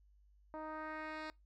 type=tone with low-pass filter sweep; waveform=10% pulse; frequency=311.1 Hz; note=D#4; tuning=in tune; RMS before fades=-45 dBFS; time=0.54-1.3 s; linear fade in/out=0 ms; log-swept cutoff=850 to 4000 Hz; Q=1.4; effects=noise-tail reverb RT60 0.2 s tail -24 dB re dry + added 50 Hz sine -64 dBFS peak until 1.45 s